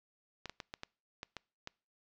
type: clicks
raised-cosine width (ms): 0.2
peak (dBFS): -24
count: 8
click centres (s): 0.457 / 0.496 / 0.602 / 0.739 / 0.834 / 1.231 / 1.367 / 1.674
effects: noise-tail reverb RT60 0.4 s tail -26 dB re dry + low-pass 6000 Hz 12 dB/octave